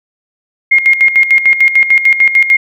sine tone with tremolo, 2136 Hz, C7, 35 cents sharp, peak -3 dBFS, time 0.71-2.57 s, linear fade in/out 10 ms, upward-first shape square, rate 6.7 Hz, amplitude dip 70%, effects none

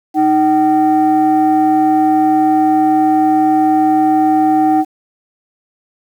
sine tone pair together, 311.1 / 762 Hz, D#4 / G5, 0 / -49 cents, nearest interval octave + major third, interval 1551 cents, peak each -10 dBFS, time 0.14-4.85 s, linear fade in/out 50 ms, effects tanh soft clip ceiling -4 dBFS + 7-bit

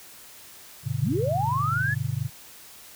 sine chord, G major, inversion none, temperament just, 98 / 122.5 / 147 Hz, G2 / B2 / D3, 0 / -14 / +2 cents, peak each -32 / -28 / -30 dBFS, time 0.83-2.3 s, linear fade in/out 50 ms
sine linear sweep, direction up, 101.3 to 1748 Hz, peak -24 dBFS, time 1.01-1.95 s, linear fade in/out 20 ms
effects white hiss -47 dBFS RMS until 2.95 s

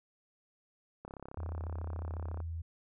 click train, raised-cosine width 1 ms, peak -31 dBFS, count 47, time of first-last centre 1.05-2.403 s, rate 34 Hz
sine tone, 82.41 Hz, E2, in tune, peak -36 dBFS, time 1.37-2.62 s, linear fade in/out 10 ms
effects none

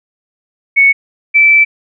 sine tone pair in turn, 2216 / 2322 Hz, C#7 / D7, -1 / -20 cents, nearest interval minor second, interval 81 cents, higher second, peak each -4 dBFS, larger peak neither, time 0.76-0.93 / 1.34-1.65 s, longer second, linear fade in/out 20 ms, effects none

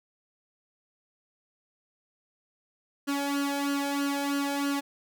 sawtooth tone with flanger, 281.9 Hz, C#4, 29 cents sharp, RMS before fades -29 dBFS, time 3.07-4.81 s, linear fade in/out 20 ms, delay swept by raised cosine 0.67 to 1.27 ms, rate 3.1 Hz, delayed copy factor +0.8, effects none

